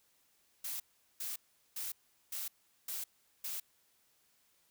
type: noise bursts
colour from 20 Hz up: blue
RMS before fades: -40 dBFS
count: 6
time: 0.64-3.6 s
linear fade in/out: 5 ms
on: 160 ms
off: 400 ms
effects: white hiss -72 dBFS RMS until 4.7 s